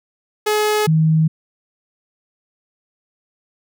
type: tone pair in turn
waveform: sawtooth / sine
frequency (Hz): 423.9 / 158.47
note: G#4 / D#3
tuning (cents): +35 / +32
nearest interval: octave + perfect fourth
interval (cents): 1703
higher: first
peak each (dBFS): -11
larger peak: neither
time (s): 0.46-0.87 / 0.87-1.28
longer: neither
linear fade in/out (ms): 10
effects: none